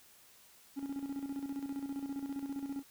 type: tone with tremolo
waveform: triangle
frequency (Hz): 277.2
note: C#4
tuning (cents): 0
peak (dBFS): -33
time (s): 0.76-2.83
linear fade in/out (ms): 20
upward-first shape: square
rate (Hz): 15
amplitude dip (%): 60
effects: white hiss -61 dBFS RMS until 2.9 s